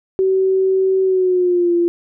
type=tone with pitch glide; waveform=sine; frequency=380.3 to 344.7 Hz; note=F#4 to F4; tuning=+48 to -23 cents; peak=-12 dBFS; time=0.19-1.88 s; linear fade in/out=0 ms; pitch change=-171 cents; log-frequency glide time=1.03-1.74 s; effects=none